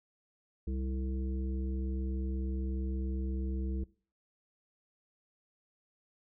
harmonic tone with a mistuned harmonic, 65.8 Hz, C2, 10 cents sharp, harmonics 1 / 3 / 5 / 7, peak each -33 / -41 / -43 / -49 dBFS, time 0.67-3.84 s, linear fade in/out 5 ms, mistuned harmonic 7, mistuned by -57 cents, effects noise-tail reverb RT60 0.4 s tail -20 dB re dry

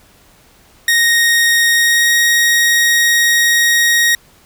sawtooth tone with pitch glide, 1864.7 to 1878.8 Hz, A#6 to A#6, 0 to +13 cents, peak -6 dBFS, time 0.88-4.15 s, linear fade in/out 2 ms, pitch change +13 cents, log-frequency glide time 1.72-2.12 s, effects pink hiss -48 dBFS RMS until 4.45 s

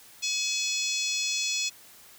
harmonic tone with a mistuned harmonic, 850 Hz, G#5, 40 cents sharp, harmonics 3 / 4 / 5 / 6 / 7 / 8 / 9, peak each -32 / -33 / -34 / -35 / -35 / -36 / -37 dBFS, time 0.22-1.7 s, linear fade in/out 20 ms, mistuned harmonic 7, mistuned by -29 cents, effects white hiss -52 dBFS RMS until 2.18 s

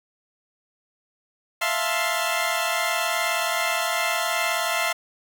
15% pulse chord, F major seventh, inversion third, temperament equal, 659.3 / 698.5 / 880 / 1046.5 Hz, E5 / F5 / A5 / C6, 0 / 0 / 0 / 0 cents, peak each -20 / -21 / -25 / -22 dBFS, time 1.61-4.93 s, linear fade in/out 10 ms, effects none

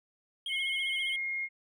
triangle tone with vibrato, 3138 Hz, G7, 1 cent sharp, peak -32 dBFS, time 0.46-1.16 s, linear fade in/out 2 ms, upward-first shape triangle, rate 15 Hz, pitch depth 93 cents each way
sine tone with pitch glide, 2155 to 2141 Hz, C#7 to C7, -49 to +39 cents, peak -31 dBFS, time 0.48-1.49 s, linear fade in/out 50 ms, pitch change -12 cents, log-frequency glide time 0.75-1.06 s
effects none

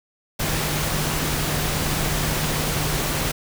sine tone in noise, 150.7 Hz, D3, 45 cents sharp, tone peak -28 dBFS, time 0.39-3.32 s, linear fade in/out 10 ms, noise pink, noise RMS -24 dBFS, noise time 0.39-3.32 s, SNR -7 dB, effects none

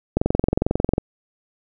click train, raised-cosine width 2 ms, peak -4 dBFS, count 19, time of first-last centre 0.17-0.981 s, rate 22.2 Hz, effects none

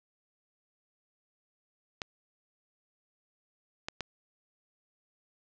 clicks, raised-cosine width 0.2 ms, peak -17 dBFS, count 3, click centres 2.018 / 3.885 / 4.007 s, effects low-pass 7000 Hz 12 dB/octave

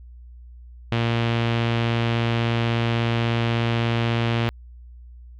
sawtooth tone with low-pass filter, 116.4 Hz, A#2, 2 cents flat, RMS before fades -22 dBFS, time 0.92-4.49 s, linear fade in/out 0 ms, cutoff 3100 Hz, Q 2.2, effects added 60 Hz sine -40 dBFS peak until 5.39 s

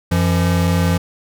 square tone pair together, 90.4 / 171.05 Hz, F#2 / F3, -40 / -36 cents, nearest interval major seventh, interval 1104 cents, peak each -17 / -17 dBFS, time 0.11-0.98 s, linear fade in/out 10 ms, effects none

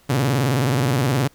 sawtooth tone with vibrato, 130.7 Hz, C3, 1 cent flat, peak -13 dBFS, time 0.09-1.28 s, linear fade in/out 10 ms, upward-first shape square, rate 19 Hz, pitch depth 150 cents each way, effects pink hiss -55 dBFS RMS until 1.34 s

